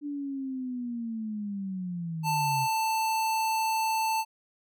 sine linear sweep, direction down, 293.7 to 130.9 Hz, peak -31 dBFS, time 0.01-2.68 s, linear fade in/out 50 ms
square tone, 886 Hz, A5, 12 cents sharp, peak -26 dBFS, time 2.23-4.25 s, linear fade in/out 50 ms
effects none

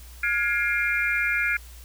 sine tone cluster, 1423 / 1666 / 2124 / 2387 Hz, F6 / G#6 / C7 / D7, +32 / +5 / +25 / +28 cents, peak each -27 dBFS, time 0.23-1.57 s, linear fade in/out 5 ms, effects added 60 Hz sine -42 dBFS peak until 1.84 s + white hiss -50 dBFS RMS until 1.84 s

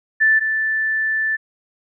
sine tone pair in turn, 1760 / 1760 Hz, A6 / A6, 0 / 0 cents, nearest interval unison, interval 0 cents, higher neither, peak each -11 / -17 dBFS, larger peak first, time 0.2-0.4 / 0.4-1.37 s, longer second, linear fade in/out 20 ms, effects none

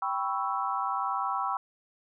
sine chord, C# half-diminished seventh, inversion second, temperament equal, 784 / 987.8 / 1108.7 / 1318.5 Hz, G5 / B5 / C#6 / E6, 0 / 0 / 0 / 0 cents, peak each -33 dBFS, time 0.02-1.57 s, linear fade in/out 2 ms, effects none

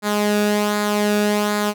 sawtooth tone with flanger, 208 Hz, G#3, 3 cents sharp, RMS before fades -19 dBFS, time 0.02-1.74 s, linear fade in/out 50 ms, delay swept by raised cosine 0.34 to 0.98 ms, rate 1.3 Hz, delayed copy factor -0.5, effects none

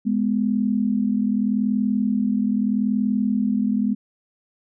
sine tone pair together, 208.7 / 249.5 Hz, G#3 / B3, +9 / +18 cents, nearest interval minor third, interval 309 cents, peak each -20 / -22 dBFS, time 0.05-3.95 s, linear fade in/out 20 ms, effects none

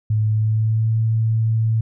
sine tone with pitch glide, 107.9 to 111.77 Hz, A2 to A2, -33 to +28 cents, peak -15 dBFS, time 0.1-1.81 s, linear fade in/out 5 ms, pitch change +61 cents, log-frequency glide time 0.28-0.95 s, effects none

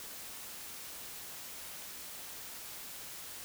silence, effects white hiss -46 dBFS RMS until 3.44 s

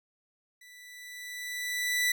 sawtooth tone with level ramp, 1975.5 Hz, B6, in tune, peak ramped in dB -48 to -20 dBFS, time 0.61-2.12 s, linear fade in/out 5 ms, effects none

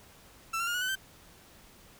30% pulse tone with pitch steps, 1333 / 1374.4 / 1417.2 / 1461.2 / 1506.6 / 1553.5 Hz, E6 / F6 / F6 / F#6 / F#6 / G6, +19 / -28 / +25 / -22 / +31 / -16 cents, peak -27 dBFS, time 0.53-0.956 s, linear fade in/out 10 ms, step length 71 ms, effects pink hiss -56 dBFS RMS until 1.99 s

